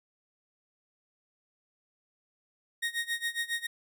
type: tone with tremolo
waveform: 30% pulse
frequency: 1864.7 Hz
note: A#6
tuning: in tune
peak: -25 dBFS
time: 2.82-3.67 s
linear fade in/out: 10 ms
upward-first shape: sine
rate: 7.3 Hz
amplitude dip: 90%
effects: none